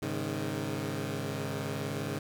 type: chord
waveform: 15% pulse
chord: Ab suspended fourth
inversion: none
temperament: equal with one note detuned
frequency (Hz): 103.83 / 136.05 / 155.56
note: Ab2 / Db3 / Eb3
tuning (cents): 0 / -32 / 0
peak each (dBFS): -31 / -30 / -31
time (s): 0.02-2.19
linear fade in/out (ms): 5
effects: none